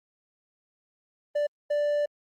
triangle tone bursts at uneven times, 587 Hz, D5, 1 cent flat, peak -21 dBFS, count 2, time 1.35-1.47 / 1.7-2.06 s, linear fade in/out 10 ms, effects Opus 24 kbps

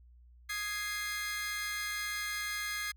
sawtooth chord, Ab major, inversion second, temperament equal, 1244.5 / 1661.2 / 2093 Hz, Eb6 / Ab6 / C7, 0 / 0 / 0 cents, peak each -40 / -35 / -34 dBFS, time 0.49-2.92 s, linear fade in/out 10 ms, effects added 60 Hz sine -55 dBFS peak until 2.96 s

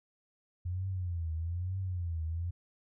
sine tone with vibrato, 87.31 Hz, F2, in tune, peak -32 dBFS, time 0.65-2.51 s, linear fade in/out 10 ms, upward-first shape triangle, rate 1.1 Hz, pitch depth 170 cents each way, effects none

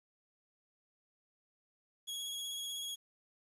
sawtooth tone with vibrato, 3322 Hz, G#7, in tune, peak -36 dBFS, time 2.07-2.96 s, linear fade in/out 20 ms, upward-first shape sine, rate 16 Hz, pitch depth 19 cents each way, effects resampled to 32000 Hz + 11-bit

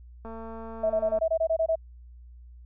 click train, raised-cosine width 1 ms, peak -28 dBFS, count 212, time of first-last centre 0.25-1.188 s, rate 225 Hz
sine tone bursts, 649 Hz, E5, 27 cents flat, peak -21 dBFS, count 10, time 0.83-1.757 s, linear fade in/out 10 ms, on 72 ms, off 23 ms
effects added 60 Hz sine -45 dBFS peak until 2.65 s

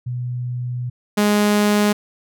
sine / sawtooth tone pair in turn, 123.47 / 207.7 Hz, B2 / G#3, 0 / 0 cents, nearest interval major sixth, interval 900 cents, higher second, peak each -22 / -10 dBFS, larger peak second, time 0.06-0.9 / 1.17-1.93 s, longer first, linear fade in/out 10 ms, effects none

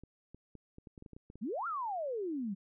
clicks, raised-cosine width 3 ms, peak -37 dBFS, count 12, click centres 0.036 / 0.346 / 0.553 / 0.784 / 0.872 / 0.978 / 1.024 / 1.062 / 1.133 / 1.165 / 1.301 / 1.356 s
sine exponential two-way sweep, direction up then down, 185 to 1413 to 185 Hz, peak -34 dBFS, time 1.41-2.55 s, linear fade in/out 20 ms, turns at 1.67 s
effects none

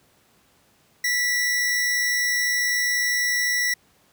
45% pulse tone pair together, 1962 / 5559 Hz, B6 / F8, -12 / -9 cents, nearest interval octave + tritone, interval 1803 cents, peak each -21 / -28 dBFS, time 1.04-3.74 s, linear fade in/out 5 ms, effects pink hiss -60 dBFS RMS until 4.12 s + high-pass 80 Hz 12 dB/octave

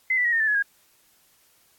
sine tone with pitch steps, 2051 / 1974.3 / 1900.4 / 1829.3 / 1760.9 / 1695 / 1631.6 Hz, C7 / B6 / A#6 / A#6 / A6 / G#6 / G#6, -35 / -1 / +33 / -33 / +1 / +35 / -31 cents, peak -19 dBFS, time 0.1-0.625 s, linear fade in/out 5 ms, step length 75 ms, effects white hiss -61 dBFS RMS until 1.78 s + AAC 64 kbps

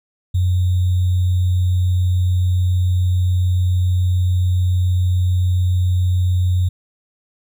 sine tone with sample-and-hold, 90.7 Hz, F#2, 34 cents flat, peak -13 dBFS, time 0.34-6.69 s, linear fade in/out 10 ms, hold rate 3675 Hz, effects none

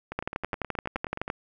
two click trains, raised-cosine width 0.5 ms, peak -19 / -13 dBFS, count 12 / 14, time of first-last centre 0.12-1.279 / 0.19-1.301 s, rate 9.49 / 11.7 Hz, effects none

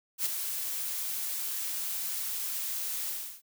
blue noise with ADSR envelope, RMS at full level -27 dBFS, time 0.18-3.42 s, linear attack 74 ms, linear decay 16 ms, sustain -7 dB, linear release 330 ms, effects none

